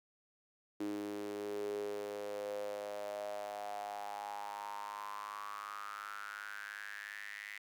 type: tone with high-pass filter sweep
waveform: sawtooth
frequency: 102.8 Hz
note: G#2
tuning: 17 cents flat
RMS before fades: -43 dBFS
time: 0.8-7.58 s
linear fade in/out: 5 ms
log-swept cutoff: 320 to 2000 Hz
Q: 8
effects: none